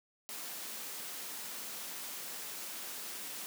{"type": "high-pass noise", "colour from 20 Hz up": "white", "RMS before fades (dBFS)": -43, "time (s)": [0.29, 3.46], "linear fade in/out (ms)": 0, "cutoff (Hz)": 170, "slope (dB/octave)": 24, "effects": []}